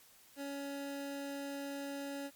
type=tone; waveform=25% pulse; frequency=280.2 Hz; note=C#4; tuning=19 cents sharp; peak=-36 dBFS; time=0.36-2.31 s; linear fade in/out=50 ms; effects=white hiss -62 dBFS RMS until 2.35 s + MP3 96 kbps